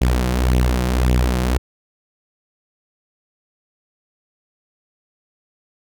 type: tone with flanger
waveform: sawtooth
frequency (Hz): 62.1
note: B1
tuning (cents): +10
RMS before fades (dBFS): -17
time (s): 0.01-1.58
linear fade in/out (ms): 10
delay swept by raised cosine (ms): 0.31 to 5.81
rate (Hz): 1.8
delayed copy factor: +0.65
effects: none